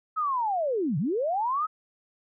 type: linear two-way sweep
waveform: sine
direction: down then up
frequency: 1300 to 130.3 to 1300 Hz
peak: -24 dBFS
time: 0.16-1.67 s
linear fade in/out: 20 ms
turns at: 0.98 s
effects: none